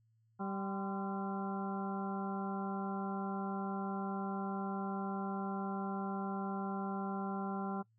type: harmonic tone with a mistuned harmonic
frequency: 195.3 Hz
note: G3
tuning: 6 cents flat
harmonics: 1 / 2 / 3 / 4 / 5 / 6 / 7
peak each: -38 / -45 / -51 / -43 / -47 / -54 / -47 dBFS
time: 0.39-7.83 s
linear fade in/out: 20 ms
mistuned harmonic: 5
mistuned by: +87 cents
effects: noise-tail reverb RT60 0.1 s tail -23 dB re dry + added 112 Hz sine -69 dBFS peak until 7.98 s